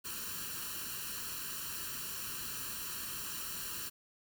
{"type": "noise with comb filter", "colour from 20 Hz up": "white", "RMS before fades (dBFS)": -41, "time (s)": [0.04, 3.9], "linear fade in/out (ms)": 20, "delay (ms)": 0.7, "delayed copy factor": 0.85, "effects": []}